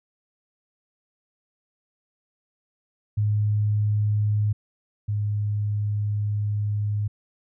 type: tone pair in turn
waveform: sine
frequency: 105 / 104.09 Hz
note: G#2 / G#2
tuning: +19 / +4 cents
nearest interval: unison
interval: 15 cents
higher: first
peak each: -19 / -22 dBFS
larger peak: first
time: 3.17-4.53 / 5.08-7.08 s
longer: second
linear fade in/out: 10 ms
effects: none